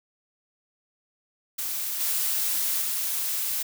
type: noise with level steps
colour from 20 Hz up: blue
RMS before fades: -30 / -26 / -28 dBFS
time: 1.58-3.63 s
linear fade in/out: 10 ms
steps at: 2 / 2.81 s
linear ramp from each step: 10 ms
effects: none